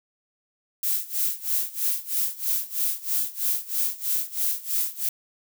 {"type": "noise with tremolo", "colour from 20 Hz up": "violet", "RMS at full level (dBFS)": -23, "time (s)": [0.83, 5.09], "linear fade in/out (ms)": 2, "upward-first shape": "sine", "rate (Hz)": 3.1, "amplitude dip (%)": 90, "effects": []}